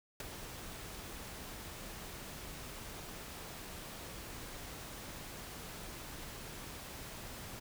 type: noise with ADSR envelope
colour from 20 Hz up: pink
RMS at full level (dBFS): -38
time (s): 0.2-7.6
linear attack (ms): 3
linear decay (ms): 13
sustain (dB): -9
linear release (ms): 14
effects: none